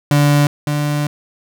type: tone pair in turn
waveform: 35% pulse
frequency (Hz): 145.4 / 147.26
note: D3 / D3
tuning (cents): -17 / +5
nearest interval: unison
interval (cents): 22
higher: second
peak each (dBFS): -8 / -14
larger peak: first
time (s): 0.11-0.47 / 0.67-1.07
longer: second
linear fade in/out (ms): 2
effects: none